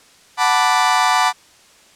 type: chord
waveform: 35% pulse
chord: B minor seventh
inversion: second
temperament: equal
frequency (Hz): 740 / 880 / 987.8 / 1174.7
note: F#5 / A5 / B5 / D6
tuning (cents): 0 / 0 / 0 / 0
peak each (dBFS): -17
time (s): 0.37-1.33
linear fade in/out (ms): 50
effects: white hiss -49 dBFS RMS until 1.95 s + low-pass 8000 Hz 12 dB/octave